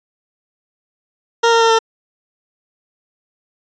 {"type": "tone with pitch steps", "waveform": "20% pulse", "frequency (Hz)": [464.1, 459.6, 455.1, 450.6], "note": ["A#4", "A#4", "A#4", "A4"], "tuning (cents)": [-8, -25, -42, 41], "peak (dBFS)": -5, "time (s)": [1.43, 1.79], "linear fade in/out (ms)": 10, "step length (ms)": 90, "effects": ["resampled to 16000 Hz"]}